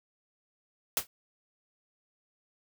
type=noise with exponential decay; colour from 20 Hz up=white; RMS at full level=-23 dBFS; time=0.97-1.07 s; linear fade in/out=1 ms; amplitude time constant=20 ms; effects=none